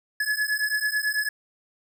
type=beating tone pair; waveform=square; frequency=1700 / 1709.1 Hz; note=G#6 / G#6; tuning=+40 / +49 cents; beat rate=9.1 Hz; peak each=-27 dBFS; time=0.2-1.29 s; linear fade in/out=5 ms; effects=none